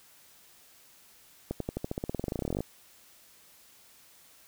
accelerating click train, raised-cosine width 2 ms, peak -18 dBFS, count 25, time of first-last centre 1.51-2.606 s, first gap 93 ms, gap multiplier 0.93, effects white hiss -58 dBFS RMS until 4.47 s

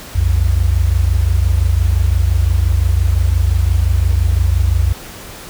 sine tone pair together, 62.3 / 88.1 Hz, B1 / F2, +16 / +16 cents, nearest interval tritone, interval 600 cents, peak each -13 dBFS, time 0.15-4.93 s, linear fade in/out 10 ms, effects pink hiss -33 dBFS RMS until 5.49 s

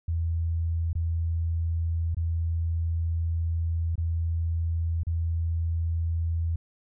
sine tone with dropouts, 82.9 Hz, E2, 10 cents sharp, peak -24 dBFS, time 0.08-6.56 s, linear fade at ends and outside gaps 5 ms, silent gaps 0.931-0.952 / 2.147-2.168 / 3.956-3.979 / 5.034-5.068 s, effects none

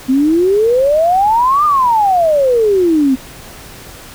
sine exponential two-way sweep, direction up then down, 253.2 to 1229 to 253.2 Hz, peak -8 dBFS, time 0.08-3.16 s, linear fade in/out 20 ms, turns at 1.65 s, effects pink hiss -34 dBFS RMS until 4.14 s

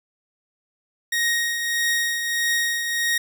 sawtooth tone with tremolo, 1873 Hz, A#6, 8 cents sharp, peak -15 dBFS, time 1.12-3.18 s, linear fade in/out 5 ms, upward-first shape triangle, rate 1.6 Hz, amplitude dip 50%, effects none

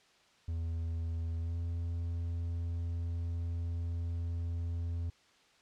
triangle tone with pitch glide, 82.7 to 84.73 Hz, E2 to E2, +6 to +48 cents, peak -31 dBFS, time 0.48-5.1 s, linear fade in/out 5 ms, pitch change +42 cents, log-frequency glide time 1.39-1.57 s, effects white hiss -65 dBFS RMS until 5.61 s + low-pass 5000 Hz 12 dB/octave

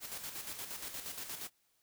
white noise with tremolo, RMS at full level -42 dBFS, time 0-1.5 s, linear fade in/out 50 ms, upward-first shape square, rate 8.5 Hz, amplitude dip 50%, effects white hiss -75 dBFS RMS until 1.82 s

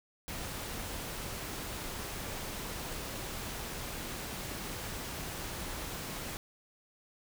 pink noise, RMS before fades -40 dBFS, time 0.28-6.37 s, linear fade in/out 0 ms, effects none

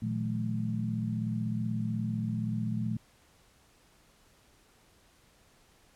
sine tone cluster, 116.8 / 159.3 / 180 / 215.9 Hz, A#2 / D#3 / F#3 / A3, +4 / +41 / -47 / -33 cents, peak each -33 / -39 / -38 / -33 dBFS, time 0.02-2.97 s, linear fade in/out 5 ms, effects pink hiss -63 dBFS RMS until 5.95 s + low-pass 12000 Hz 12 dB/octave

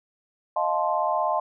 sine chord, F dominant seventh, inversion third, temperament equal with one note detuned, 622.3 / 698.5 / 872.9 / 1046.5 Hz, Eb5 / F5 / A5 / C6, 0 / 0 / -14 / 0 cents, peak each -27 dBFS, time 0.56-1.4 s, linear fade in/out 5 ms, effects none

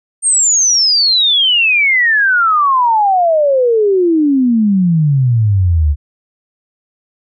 sine exponential sweep, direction down, 8830 to 70 Hz, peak -8 dBFS, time 0.22-5.96 s, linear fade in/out 50 ms, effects none

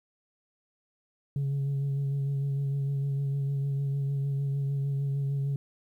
sine tone with vibrato, 139 Hz, C#3, 5 cents sharp, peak -24 dBFS, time 1.36-5.56 s, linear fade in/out 2 ms, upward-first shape sine, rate 6.6 Hz, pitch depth 22 cents each way, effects tanh soft clip ceiling -25 dBFS + 11-bit

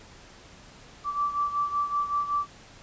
sine beating tone pair, 1162 / 1167.3 Hz, D6 / D6, -19 / -11 cents, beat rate 5.3 Hz, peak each -26 / -31 dBFS, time 1.04-2.47 s, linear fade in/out 50 ms, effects pink hiss -50 dBFS RMS until 2.82 s + resampled to 16000 Hz

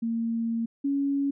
sine tone pair in turn, 229.3 / 279.3 Hz, A#3 / C#4, -28 / +13 cents, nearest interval minor third, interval 341 cents, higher second, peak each -25 / -23 dBFS, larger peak second, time 0.02-0.66 / 0.84-1.31 s, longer first, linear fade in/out 10 ms, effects none

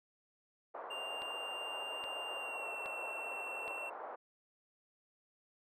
pink band-pass noise, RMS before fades -46 dBFS, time 0.74-4.16 s, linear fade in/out 10 ms, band 510 to 1200 Hz, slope 24 dB/octave
triangle tone with pitch glide, 2794 to 2713 Hz, F7 to E7, 0 to +49 cents, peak -40 dBFS, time 0.9-3.9 s, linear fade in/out 10 ms, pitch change -51 cents, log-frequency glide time 2.35-2.71 s
click train, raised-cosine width 0.3 ms, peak -32 dBFS, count 4, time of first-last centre 1.22-3.679 s, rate 1.22 Hz
effects none

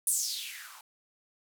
violet noise with band-pass filter sweep, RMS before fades -34 dBFS, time 0.07-0.81 s, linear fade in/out 2 ms, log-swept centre 10000 to 850 Hz, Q 4.7, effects none

